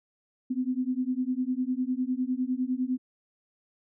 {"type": "beating tone pair", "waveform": "sine", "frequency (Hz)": [250, 259.9], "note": ["B3", "C4"], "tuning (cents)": [21, -11], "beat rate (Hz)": 9.9, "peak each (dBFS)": -29, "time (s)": [0.5, 2.98], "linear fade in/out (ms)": 10, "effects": []}